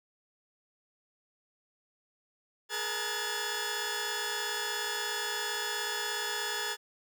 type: tone cluster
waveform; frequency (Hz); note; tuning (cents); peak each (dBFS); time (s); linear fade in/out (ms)
15% pulse; 418.5 / 475.1 / 914 / 1473 / 1711; G#4 / A#4 / A#5 / F#6 / A6; +13 / +33 / -34 / -8 / -49; -33 / -36 / -35 / -35 / -28; 2.69-6.77; 50
effects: none